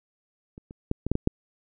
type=clicks; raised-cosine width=3 ms; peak=-29 / -29 / -11 / -16 / -9 / -12 / -7 dBFS; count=7; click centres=0.579 / 0.709 / 0.914 / 1.066 / 1.116 / 1.154 / 1.274 s; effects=none